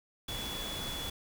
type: tone in noise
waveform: sine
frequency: 3412 Hz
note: G#7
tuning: 46 cents sharp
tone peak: -39 dBFS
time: 0.28-1.1 s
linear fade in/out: 5 ms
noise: pink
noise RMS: -40 dBFS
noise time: 0.28-1.1 s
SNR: -2 dB
effects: none